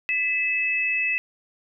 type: tone pair together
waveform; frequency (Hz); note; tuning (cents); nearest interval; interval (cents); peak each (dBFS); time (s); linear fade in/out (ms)
sine; 2000 / 2603; B6 / E7; +21 / -22; perfect fourth; 457; -27 / -22; 0.09-1.18; 0
effects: none